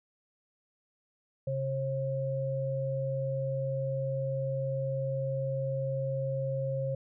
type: tone pair together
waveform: sine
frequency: 134.69 / 538 Hz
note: C#3 / C5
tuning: -49 / +48 cents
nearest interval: 2 octaves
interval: 2397 cents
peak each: -32 / -32 dBFS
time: 1.47-6.95 s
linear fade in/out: 5 ms
effects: none